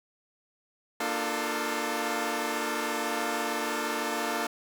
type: chord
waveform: 10% pulse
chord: Bb major seventh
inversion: none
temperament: equal with one note detuned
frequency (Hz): 233.1 / 299.3 / 349.2 / 440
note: Bb3 / D4 / F4 / A4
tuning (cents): 0 / +33 / 0 / 0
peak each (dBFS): -26 / -25 / -28 / -26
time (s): 1-4.47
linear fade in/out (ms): 5
effects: none